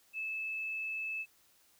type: tone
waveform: sine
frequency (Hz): 2614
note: E7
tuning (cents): -15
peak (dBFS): -35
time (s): 0.13-1.26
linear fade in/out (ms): 50
effects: white hiss -67 dBFS RMS until 1.79 s